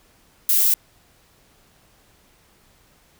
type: noise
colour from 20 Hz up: violet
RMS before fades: -17 dBFS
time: 0.49-0.74 s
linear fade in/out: 2 ms
effects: pink hiss -57 dBFS RMS until 3.19 s